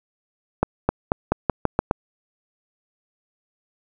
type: accelerating click train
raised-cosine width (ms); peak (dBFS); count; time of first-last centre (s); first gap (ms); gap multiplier
1; -3; 8; 0.63-1.911; 260; 0.88
effects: none